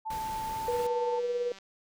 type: tone with pitch glide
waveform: sine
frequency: 880 to 889.2 Hz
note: A5 to A5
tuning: 0 to +18 cents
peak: -32 dBFS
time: 0.05-1.2 s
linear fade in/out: 20 ms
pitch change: +18 cents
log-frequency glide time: 0.32-0.85 s
type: noise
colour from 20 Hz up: pink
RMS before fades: -43 dBFS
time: 0.1-0.87 s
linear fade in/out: 5 ms
type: tone with tremolo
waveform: sine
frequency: 484.7 Hz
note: B4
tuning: 32 cents flat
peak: -26 dBFS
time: 0.68-1.52 s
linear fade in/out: 2 ms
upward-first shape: sine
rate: 18 Hz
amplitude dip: 40%
type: click train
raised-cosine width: 0.2 ms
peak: -33 dBFS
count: 169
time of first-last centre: 0.72-1.586 s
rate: 194 Hz
effects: none